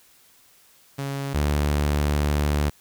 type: tone pair in turn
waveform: sawtooth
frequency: 138.59 / 73.42 Hz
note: C#3 / D2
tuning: 0 / 0 cents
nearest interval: major seventh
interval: 1100 cents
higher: first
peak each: -23 / -16 dBFS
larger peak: second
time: 0.98-1.34 / 1.34-2.7 s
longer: second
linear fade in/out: 10 ms
effects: white hiss -56 dBFS RMS until 2.8 s